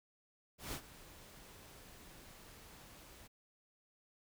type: noise with ADSR envelope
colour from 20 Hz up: pink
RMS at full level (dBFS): -41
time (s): 0.58-3.28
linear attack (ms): 150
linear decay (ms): 76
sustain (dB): -16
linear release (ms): 17
effects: none